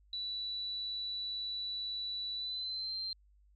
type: tone with pitch glide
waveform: sine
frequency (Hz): 3951 to 4145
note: B7 to C8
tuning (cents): 0 to -17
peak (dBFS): -36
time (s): 0.13-3.13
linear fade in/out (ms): 2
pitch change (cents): +83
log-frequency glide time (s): 2.35-2.96
effects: added 50 Hz sine -62 dBFS peak until 3.55 s